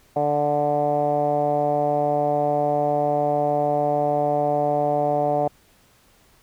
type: tone with low-pass filter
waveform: 10% pulse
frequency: 146.83 Hz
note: D3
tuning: in tune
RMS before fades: -21 dBFS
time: 0.16-5.48 s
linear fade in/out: 5 ms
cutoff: 680 Hz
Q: 6.2
effects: pink hiss -57 dBFS RMS until 6.42 s

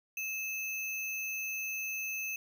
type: tone with sample-and-hold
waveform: sine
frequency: 2600 Hz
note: E7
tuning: 24 cents flat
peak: -34 dBFS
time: 0.17-2.36 s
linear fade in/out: 2 ms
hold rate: 8820 Hz
effects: none

